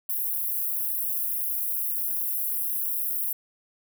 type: high-pass noise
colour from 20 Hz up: white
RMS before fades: -28 dBFS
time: 0.09-3.33 s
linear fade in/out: 5 ms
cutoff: 11000 Hz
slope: 48 dB/octave
effects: none